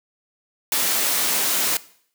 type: noise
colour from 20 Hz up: white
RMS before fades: -21 dBFS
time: 0.72-1.77 s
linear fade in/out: 2 ms
effects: noise-tail reverb RT60 0.6 s tail -19 dB re dry + high-pass 200 Hz 12 dB/octave